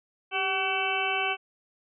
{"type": "harmonic tone with a mistuned harmonic", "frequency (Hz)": 380, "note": "F#4", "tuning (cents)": 46, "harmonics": [1, 2, 3, 4, 6, 7, 8], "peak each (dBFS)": [-35, -31, -35, -34, -33, -30, -35], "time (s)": [0.31, 1.37], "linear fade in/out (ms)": 50, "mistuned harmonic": 1, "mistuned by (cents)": 53, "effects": []}